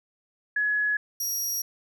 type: tone pair in turn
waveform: sine / 25% pulse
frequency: 1690 / 5684 Hz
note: G#6 / F8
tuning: +30 / +30 cents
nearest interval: octave + major sixth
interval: 2100 cents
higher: second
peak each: -22 dBFS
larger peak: neither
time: 0.56-0.97 / 1.2-1.62 s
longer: second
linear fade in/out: 5 ms
effects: none